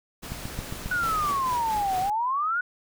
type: noise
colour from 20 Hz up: pink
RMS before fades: -38 dBFS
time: 0.22-1.33 s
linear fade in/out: 20 ms
type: click train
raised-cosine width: 5 ms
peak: -20 dBFS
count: 5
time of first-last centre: 0.32-0.86 s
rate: 7.41 Hz
type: exponential two-way sweep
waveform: sine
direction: down then up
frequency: 1490 to 729 to 1490 Hz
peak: -23 dBFS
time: 0.91-2.61 s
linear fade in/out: 5 ms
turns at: 1.99 s
type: noise with tremolo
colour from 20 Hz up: pink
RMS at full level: -36 dBFS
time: 1.03-2.1 s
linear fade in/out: 2 ms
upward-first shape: sine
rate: 4.5 Hz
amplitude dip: 35%
effects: none